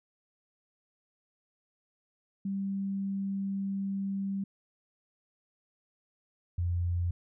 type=tone pair in turn; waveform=sine; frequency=196 / 87.31 Hz; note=G3 / F2; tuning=0 / 0 cents; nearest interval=octave + major second; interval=1400 cents; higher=first; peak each=-30 / -27 dBFS; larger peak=second; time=2.45-4.44 / 6.58-7.11 s; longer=first; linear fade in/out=5 ms; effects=none